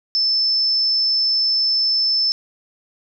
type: tone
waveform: sine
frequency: 5274 Hz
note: E8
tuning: in tune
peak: -15 dBFS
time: 0.15-2.32 s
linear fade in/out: 0 ms
effects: none